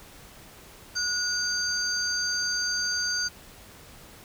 sine tone cluster, 1452 / 4709 / 6320 Hz, F#6 / D8 / G8, -33 / +4 / +13 cents, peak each -30 / -28 / -32 dBFS, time 0.95-3.29 s, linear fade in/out 20 ms, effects pink hiss -49 dBFS RMS until 4.24 s

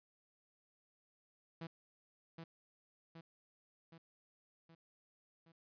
sawtooth tone with echo, 164.81 Hz, E3, in tune, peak -40 dBFS, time 1.61-1.67 s, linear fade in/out 5 ms, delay 770 ms, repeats 5, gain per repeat -4 dB, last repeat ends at 5.52 s, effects resampled to 11025 Hz

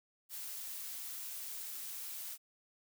blue noise, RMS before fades -44 dBFS, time 0.29-2.38 s, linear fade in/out 50 ms, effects none

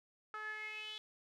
sawtooth tone with band-pass filter sweep, 428.7 Hz, A4, 45 cents flat, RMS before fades -45 dBFS, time 0.34-0.98 s, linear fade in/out 0 ms, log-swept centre 1400 to 3400 Hz, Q 7.6, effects none

